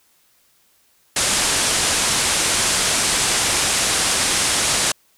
white low-pass noise, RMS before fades -19 dBFS, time 1.16-4.92 s, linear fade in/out 5 ms, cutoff 10000 Hz, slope 48 dB/octave, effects white hiss -59 dBFS RMS until 5.17 s

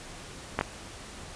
clicks, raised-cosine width 0.5 ms, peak -10 dBFS, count 2, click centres 0.59 / 0.611 s, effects pink hiss -44 dBFS RMS until 1.35 s + resampled to 22050 Hz

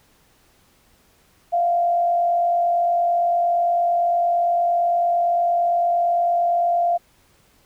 sine tone with frequency modulation, 694 Hz, F5, 11 cents flat, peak -16 dBFS, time 1.52-6.98 s, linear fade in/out 20 ms, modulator 48.8 Hz, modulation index 0.38, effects pink hiss -58 dBFS RMS until 7.65 s

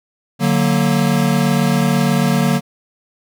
square chord, D augmented, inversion none, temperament equal, 146.83 / 185 / 233.1 Hz, D3 / F#3 / A#3, 0 / 0 / 0 cents, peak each -18 dBFS, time 0.39-2.61 s, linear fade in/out 50 ms, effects none

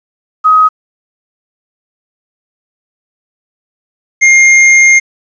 sine / square tone pair in turn, 1262 / 2122 Hz, D#6 / C7, +24 / +24 cents, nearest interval major sixth, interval 900 cents, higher second, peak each -3 dBFS, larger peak neither, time 0.44-0.69 / 4.21-5 s, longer second, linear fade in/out 20 ms, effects resampled to 16000 Hz + 7-bit

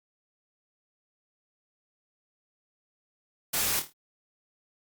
white noise with echo, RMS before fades -28 dBFS, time 3.53-3.8 s, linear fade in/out 10 ms, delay 26 ms, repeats 5, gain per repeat -7 dB, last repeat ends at 3.93 s, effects Opus 48 kbps

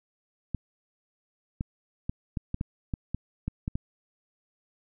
clicks, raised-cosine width 5 ms, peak -17 dBFS, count 11, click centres 0.547 / 1.609 / 2.095 / 2.372 / 2.544 / 2.611 / 2.938 / 3.146 / 3.48 / 3.679 / 3.755 s, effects none

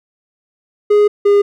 triangle tone pair in turn, 415.3 / 406.3 Hz, G#4 / G#4, 0 / -38 cents, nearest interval unison, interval 38 cents, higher first, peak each -5 dBFS, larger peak neither, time 0.9-1.08 / 1.25-1.42 s, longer first, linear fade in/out 10 ms, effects none

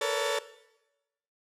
sawtooth tone cluster, 444.5 / 468.9 / 492.4 / 567 / 1778 Hz, A4 / A#4 / B4 / C#5 / A6, +18 / +10 / -5 / +39 / +18 cents, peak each -28 / -33 / -33 / -27 / -31 dBFS, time 0.01-0.39 s, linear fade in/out 5 ms, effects noise-tail reverb RT60 1.0 s tail -17 dB re dry + low-pass 10000 Hz 12 dB/octave

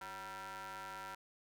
sawtooth ring-modulated tone, 201.3 Hz, G3, 46 cents sharp, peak -38 dBFS, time 0.01-1.15 s, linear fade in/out 5 ms, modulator 1160 Hz, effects none

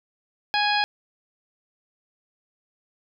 harmonic tone, 830 Hz, G#5, 1 cent flat, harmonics 1 / 2 / 3 / 4 / 5 / 6, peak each -23 / -26 / -28 / -29 / -30 / -31 dBFS, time 0.54-0.84 s, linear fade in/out 0 ms, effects none

